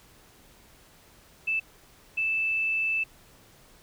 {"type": "tone bursts at uneven times", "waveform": "sine", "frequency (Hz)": 2637, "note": "E7", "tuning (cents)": 0, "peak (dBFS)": -24, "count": 2, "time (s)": [[1.47, 1.6], [2.17, 3.04]], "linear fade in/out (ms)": 10, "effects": ["pink hiss -56 dBFS RMS until 3.82 s"]}